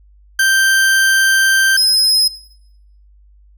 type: tone pair in turn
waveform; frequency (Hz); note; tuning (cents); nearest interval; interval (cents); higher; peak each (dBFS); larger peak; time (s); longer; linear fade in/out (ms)
40% pulse; 1568 / 5103; G6 / D#8; 0 / +43; octave + minor sixth; 2043; second; -9; neither; 0.39-1.77 / 1.77-2.28; first; 5
effects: noise-tail reverb RT60 0.8 s tail -19 dB re dry + added 50 Hz sine -44 dBFS peak until 3.57 s